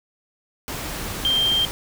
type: tone in noise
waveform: sine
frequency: 3169 Hz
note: G7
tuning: 18 cents sharp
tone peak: -17 dBFS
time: 1.25-1.65 s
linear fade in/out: 0 ms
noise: pink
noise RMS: -30 dBFS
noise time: 0.68-1.71 s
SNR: +10 dB
effects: none